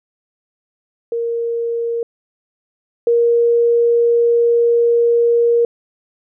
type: tone pair in turn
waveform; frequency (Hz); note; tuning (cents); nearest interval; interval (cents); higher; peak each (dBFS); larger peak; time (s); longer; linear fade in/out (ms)
sine; 466.2 / 470.3; A#4 / A#4; 0 / +15; unison; 15; second; -17 / -10; second; 1.12-2.03 / 3.07-5.65; second; 2
effects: none